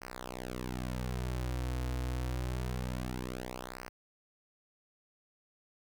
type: tone with flanger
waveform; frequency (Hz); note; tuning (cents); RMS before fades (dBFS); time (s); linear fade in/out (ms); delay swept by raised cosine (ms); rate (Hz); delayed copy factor
sawtooth; 62.4; B1; +19; -37; 0.01-3.89; 10; 0.28 to 5.18; 0.26; -0.95
effects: none